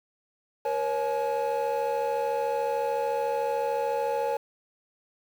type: tone cluster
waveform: triangle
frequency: 475.3 / 549 / 850 Hz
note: A#4 / C#5 / G#5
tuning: +34 / -17 / +40 cents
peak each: -27 dBFS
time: 0.65-4.37 s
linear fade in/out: 5 ms
effects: tanh soft clip ceiling -17 dBFS + 8-bit